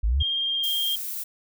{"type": "linear sweep", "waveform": "sine", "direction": "up", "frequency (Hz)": [48.88, 77.78], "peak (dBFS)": -19, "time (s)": [0.03, 0.23], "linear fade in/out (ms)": 10}
{"type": "tone with vibrato", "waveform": "sine", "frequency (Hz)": 3208, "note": "G7", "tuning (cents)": 39, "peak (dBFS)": -23, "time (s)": [0.2, 0.96], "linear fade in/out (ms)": 10, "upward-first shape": "triangle", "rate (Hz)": 18, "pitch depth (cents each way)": 20}
{"type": "noise", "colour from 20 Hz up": "violet", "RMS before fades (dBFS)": -32, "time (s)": [0.63, 1.24], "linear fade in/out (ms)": 10}
{"effects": []}